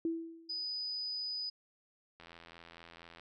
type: tone with exponential decay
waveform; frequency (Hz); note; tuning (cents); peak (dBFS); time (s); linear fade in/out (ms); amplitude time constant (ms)
sine; 329.6; E4; 0; -29; 0.05-0.65; 2; 130
type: tone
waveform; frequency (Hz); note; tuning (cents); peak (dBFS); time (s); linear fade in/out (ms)
sine; 4978; D#8; 0; -36; 0.49-1.5; 10
type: click train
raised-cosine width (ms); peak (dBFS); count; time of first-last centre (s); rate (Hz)
0.3; -36; 85; 2.2-3.196; 84.3
effects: none